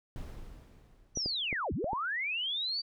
brown noise with exponential decay, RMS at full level -40 dBFS, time 0.16-1.87 s, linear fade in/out 1 ms, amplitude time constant 370 ms
sine linear two-way sweep, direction down then up, 6030 to 49 to 4673 Hz, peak -31 dBFS, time 1.15-2.82 s, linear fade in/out 20 ms, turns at 1.73 s
clicks, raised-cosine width 2 ms, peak -24 dBFS, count 5, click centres 1.173 / 1.26 / 1.528 / 1.843 / 1.932 s
effects none

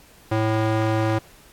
square tone with band-pass filter, 110 Hz, A2, in tune, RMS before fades -21 dBFS, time 0.31-1.19 s, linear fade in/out 10 ms, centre 630 Hz, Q 0.5, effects pink hiss -51 dBFS RMS until 1.52 s + AAC 64 kbps

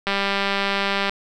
click train, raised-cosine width 0.3 ms, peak -6 dBFS, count 204, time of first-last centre 0.07-1.095 s, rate 198 Hz, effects none

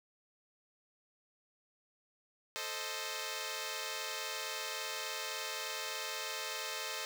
5% pulse chord, A diminished, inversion none, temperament equal, 440 / 523.3 / 622.3 Hz, A4 / C5 / Eb5, 0 / 0 / 0 cents, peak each -31 dBFS, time 2.56-7.05 s, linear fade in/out 0 ms, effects none

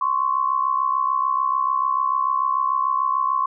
sine tone pair together, 1046.5 / 1113.3 Hz, C6 / C#6, 0 / +7 cents, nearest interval minor second, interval 107 cents, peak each -21 dBFS, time 0.01-3.46 s, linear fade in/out 5 ms, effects none

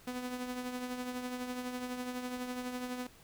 sawtooth tone with tremolo, 249.6 Hz, B3, 19 cents sharp, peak -31 dBFS, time 0.07-3.07 s, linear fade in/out 5 ms, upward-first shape triangle, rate 12 Hz, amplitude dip 55%, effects pink hiss -59 dBFS RMS until 3.23 s

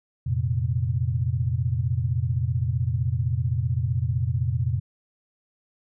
sine chord, F suspended fourth, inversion none, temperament equal with one note detuned, 87.31 / 115.2 / 130.81 Hz, F2 / Bb2 / C3, 0 / -20 / 0 cents, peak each -27 / -25 / -26 dBFS, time 0.26-4.8 s, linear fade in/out 10 ms, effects none

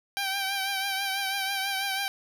10% pulse tone with vibrato, 782 Hz, G5, 4 cents flat, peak -19 dBFS, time 0.17-2.08 s, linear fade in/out 0 ms, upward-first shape triangle, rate 6.1 Hz, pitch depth 47 cents each way, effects none

